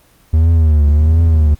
triangle tone with vibrato, 77.78 Hz, D#2, in tune, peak -5 dBFS, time 0.33-1.55 s, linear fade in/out 10 ms, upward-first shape triangle, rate 1.4 Hz, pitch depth 130 cents each way, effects pink hiss -50 dBFS RMS until 1.59 s + Opus 24 kbps

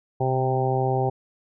harmonic tone with a mistuned harmonic, 130.7 Hz, C3, 1 cent flat, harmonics 1 / 2 / 3 / 4 / 5 / 6 / 7, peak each -24 / -35 / -26 / -30 / -32 / -26 / -36 dBFS, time 0.2-1.1 s, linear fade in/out 10 ms, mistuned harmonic 1, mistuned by -23 cents, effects none

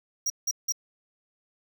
square tone bursts, 5690 Hz, F8, 31 cents sharp, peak -25 dBFS, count 3, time 0.26-0.723 s, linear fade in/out 5 ms, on 41 ms, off 170 ms, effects none

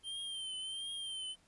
square tone with vibrato, 3136 Hz, G7, in tune, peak -40 dBFS, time 0.03-1.36 s, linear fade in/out 50 ms, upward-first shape triangle, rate 1.4 Hz, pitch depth 64 cents each way, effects pink hiss -69 dBFS RMS until 1.47 s + resampled to 24000 Hz

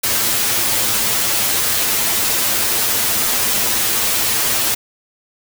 white noise with comb filter, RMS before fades -17 dBFS, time 0.03-4.75 s, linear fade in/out 10 ms, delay 8.9 ms, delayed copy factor +0.9, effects none

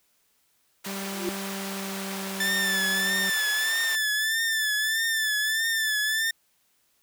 pink high-pass noise, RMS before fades -37 dBFS, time 0.84-3.96 s, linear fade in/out 10 ms, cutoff 810 Hz, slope 12 dB/octave
sawtooth tone with pitch glide, 196 to 192.19 Hz, G3 to G3, 0 to -34 cents, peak -29 dBFS, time 0.86-3.3 s, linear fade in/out 5 ms, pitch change -34 cents, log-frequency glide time 1.31-2.9 s
sine tone with exponential growth, 352.6 Hz, F4, 17 cents sharp, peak -23 dBFS, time 1.07-1.29 s, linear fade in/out 0 ms, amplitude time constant 47 ms
sawtooth tone with vibrato, 1760 Hz, A6, in tune, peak -20 dBFS, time 2.4-6.31 s, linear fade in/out 5 ms, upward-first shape triangle, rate 1.6 Hz, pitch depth 66 cents each way
effects white hiss -68 dBFS RMS until 7.02 s

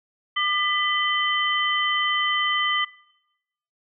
sine tone cluster, 1203 / 1994 / 3072 Hz, D6 / B6 / G7, +41 / +16 / -36 cents, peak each -25 dBFS, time 0.36-2.85 s, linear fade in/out 10 ms, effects noise-tail reverb RT60 0.9 s tail -20 dB re dry

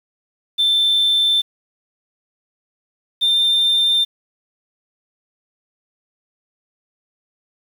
sine tone pair in turn, 3549 / 3594 Hz, A7 / A7, +14 / +36 cents, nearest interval unison, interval 22 cents, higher second, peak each -11 dBFS, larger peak neither, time 0.58-1.42 / 3.21-4.05 s, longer neither, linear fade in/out 20 ms, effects tanh soft clip ceiling -11 dBFS + 7-bit

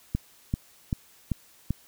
click train, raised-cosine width 5 ms, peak -13 dBFS, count 5, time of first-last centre 0.15-1.706 s, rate 2.57 Hz, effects white hiss -57 dBFS RMS until 1.87 s

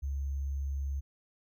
sine tone with sample-and-hold, 69.3 Hz, C#2, in tune, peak -31 dBFS, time 0.02-1.01 s, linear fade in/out 20 ms, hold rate 6300 Hz, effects none

